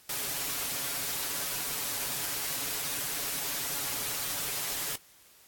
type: noise with comb filter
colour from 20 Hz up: white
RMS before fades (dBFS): -33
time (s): 0.09-4.96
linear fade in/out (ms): 5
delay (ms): 7.1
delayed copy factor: +0.7
effects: white hiss -58 dBFS RMS until 5.47 s + AAC 64 kbps